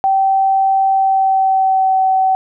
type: tone with pitch glide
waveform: sine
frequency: 774 to 760.7 Hz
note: G5 to F#5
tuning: -22 to +48 cents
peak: -10 dBFS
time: 0.04-2.35 s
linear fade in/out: 0 ms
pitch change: -30 cents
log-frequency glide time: 0.9-2.01 s
effects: none